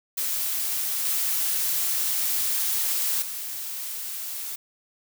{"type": "noise with level steps", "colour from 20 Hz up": "blue", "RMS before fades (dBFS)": [-27, -25, -33], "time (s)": [0.17, 4.56], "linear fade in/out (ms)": 10, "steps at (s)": [1.05, 3.22], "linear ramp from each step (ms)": 2, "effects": []}